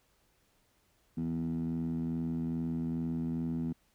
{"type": "tone with band-pass filter", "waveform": "15% pulse", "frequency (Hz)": 82.41, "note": "E2", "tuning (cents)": 0, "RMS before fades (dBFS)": -34, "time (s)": [1.17, 3.73], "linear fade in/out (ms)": 10, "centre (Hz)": 210, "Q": 7.4, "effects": ["pink hiss -71 dBFS RMS until 3.94 s"]}